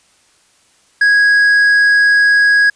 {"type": "tone with tanh clipping", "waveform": "triangle", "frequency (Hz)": 1656, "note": "G#6", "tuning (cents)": -5, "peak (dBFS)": -8, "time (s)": [1.01, 2.7], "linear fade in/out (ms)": 5, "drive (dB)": 9, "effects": ["white hiss -53 dBFS RMS until 2.75 s", "resampled to 22050 Hz"]}